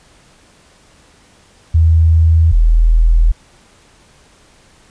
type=tone pair in turn; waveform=sine; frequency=81.4 / 40.7 Hz; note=E2 / E1; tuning=-21 / -21 cents; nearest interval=octave; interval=1200 cents; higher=first; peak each=-6 dBFS; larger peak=neither; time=1.74-2.52 / 2.52-3.32 s; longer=second; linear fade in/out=10 ms; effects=pink hiss -48 dBFS RMS until 4.9 s + resampled to 22050 Hz